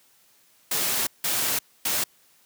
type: noise bursts at uneven times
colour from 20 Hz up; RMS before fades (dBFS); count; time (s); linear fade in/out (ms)
white; -25; 3; 0.71-1.07 / 1.24-1.59 / 1.85-2.04; 5
effects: white hiss -60 dBFS RMS until 2.45 s + high-pass 100 Hz 12 dB/octave